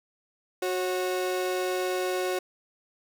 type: tone pair together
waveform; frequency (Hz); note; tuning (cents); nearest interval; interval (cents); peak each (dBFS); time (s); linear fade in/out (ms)
35% pulse; 367.6 / 547; F#4 / C#5; -11 / -23; perfect fifth; 688; -26 / -30; 0.62-2.39; 5
effects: none